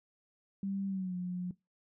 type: tone with pitch glide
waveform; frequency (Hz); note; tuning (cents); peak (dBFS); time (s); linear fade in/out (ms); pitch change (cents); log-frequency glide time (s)
sine; 196 to 179.73; G3 to F3; 0 to +50; -33; 0.63-1.51; 2; -150; 0.87-1.16
effects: noise-tail reverb RT60 0.2 s tail -20 dB re dry